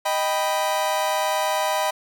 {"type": "chord", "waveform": "40% pulse", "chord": "Eb augmented", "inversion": "none", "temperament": "equal", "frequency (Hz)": [622.3, 784, 987.8], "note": ["Eb5", "G5", "B5"], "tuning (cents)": [0, 0, 0], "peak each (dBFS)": [-24, -25, -24], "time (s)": [0.05, 1.91], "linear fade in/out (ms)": 10, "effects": []}